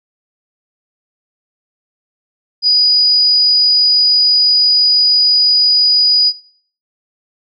sine tone, 4927 Hz, D#8, 18 cents flat, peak -7 dBFS, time 2.62-6.33 s, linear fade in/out 50 ms, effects noise-tail reverb RT60 0.5 s tail -19 dB re dry

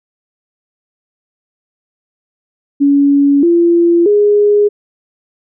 sine tone with pitch steps, 282.4 / 341.7 / 413.5 Hz, C#4 / F4 / G#4, +32 / -38 / -8 cents, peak -6 dBFS, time 2.8-4.69 s, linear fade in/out 20 ms, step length 630 ms, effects none

